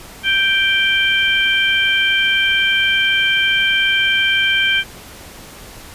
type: harmonic tone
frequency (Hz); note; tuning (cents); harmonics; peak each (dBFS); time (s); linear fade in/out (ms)
784; G5; 0; 2 / 3 / 4; -17 / -17 / -17; 0.23-4.84; 50
effects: pink hiss -37 dBFS RMS until 5.94 s + resampled to 32000 Hz